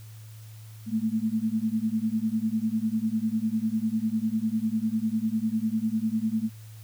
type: beating tone pair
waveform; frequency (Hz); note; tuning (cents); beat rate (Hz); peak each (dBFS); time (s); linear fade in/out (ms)
sine; 215.8 / 225.8; A3 / A3; -33 / +45; 10; -27; 0.86-6.5; 50
effects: added 109 Hz sine -42 dBFS peak until 6.83 s + white hiss -55 dBFS RMS until 6.83 s